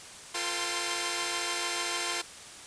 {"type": "tone cluster", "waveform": "5% pulse", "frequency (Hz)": [347.4, 448.6, 511, 792, 1049], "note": ["F4", "A4", "C5", "G5", "C6"], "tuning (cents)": [-9, 34, -41, 18, 4], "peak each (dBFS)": [-23, -26, -30, -27, -22], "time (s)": [0.34, 2.22], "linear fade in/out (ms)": 10, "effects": ["white hiss -46 dBFS RMS until 2.66 s", "resampled to 22050 Hz"]}